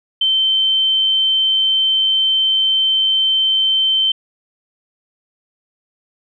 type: tone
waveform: sine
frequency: 3099 Hz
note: G7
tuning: 21 cents flat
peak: -12 dBFS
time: 0.21-4.12 s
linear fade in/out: 5 ms
effects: none